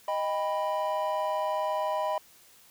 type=chord; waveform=triangle; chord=Eb augmented; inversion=none; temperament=equal with one note detuned; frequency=622.3 / 794.5 / 987.8 Hz; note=Eb5 / G5 / B5; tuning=0 / +23 / 0 cents; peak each=-28 / -32 / -29 dBFS; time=0.08-2.18 s; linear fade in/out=2 ms; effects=white hiss -57 dBFS RMS until 2.7 s